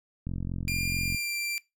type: click train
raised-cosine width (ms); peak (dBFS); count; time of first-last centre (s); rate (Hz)
5; -21; 40; 0.27-1.146; 44.5
type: tone with pitch glide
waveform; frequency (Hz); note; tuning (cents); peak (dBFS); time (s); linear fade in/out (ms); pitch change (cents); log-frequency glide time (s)
sawtooth; 2395 to 2361; D7 to D7; +33 to +9; -26; 0.68-1.58; 0; -24; 1.03-1.36
effects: noise-tail reverb RT60 0.2 s tail -21 dB re dry